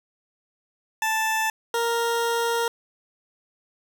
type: tone pair in turn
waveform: 20% pulse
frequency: 880 / 466.2 Hz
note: A5 / A#4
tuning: 0 / 0 cents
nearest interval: major seventh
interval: 1100 cents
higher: first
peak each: -17 dBFS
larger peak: neither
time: 1.02-1.5 / 1.74-2.68 s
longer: second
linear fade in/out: 2 ms
effects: none